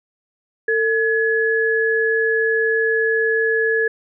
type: tone pair together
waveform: sine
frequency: 449.2 / 1696 Hz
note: A4 / G#6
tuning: +36 / +36 cents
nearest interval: octave + major seventh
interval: 2300 cents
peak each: -18 dBFS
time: 0.68-3.88 s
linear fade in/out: 5 ms
effects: none